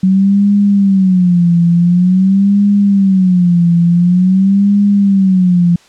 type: tone with vibrato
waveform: sine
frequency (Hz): 186.1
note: F#3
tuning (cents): +10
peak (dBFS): -6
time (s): 0.03-5.76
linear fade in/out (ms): 5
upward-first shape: sine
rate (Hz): 0.47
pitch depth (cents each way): 150
effects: white hiss -45 dBFS RMS until 5.88 s + low-pass 6000 Hz 12 dB/octave